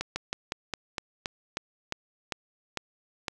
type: slowing click train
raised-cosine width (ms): 0.2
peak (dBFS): -13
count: 12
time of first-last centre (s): 0.01-3.282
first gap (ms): 150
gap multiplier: 1.13
effects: none